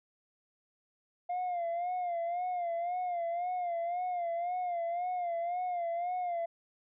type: tone with vibrato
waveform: sine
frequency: 702 Hz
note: F5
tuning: 9 cents sharp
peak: -29 dBFS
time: 1.29-6.46 s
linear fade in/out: 10 ms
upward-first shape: sine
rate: 1.9 Hz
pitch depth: 69 cents each way
effects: tanh soft clip ceiling -30 dBFS